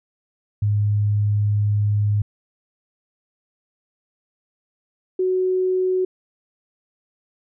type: tone pair in turn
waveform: sine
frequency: 103.83 / 370.8 Hz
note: G#2 / F#4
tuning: 0 / +4 cents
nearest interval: octave + minor seventh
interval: 2204 cents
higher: second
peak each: -16 / -17 dBFS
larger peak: first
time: 0.62-2.22 / 5.19-6.05 s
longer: first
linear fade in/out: 5 ms
effects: none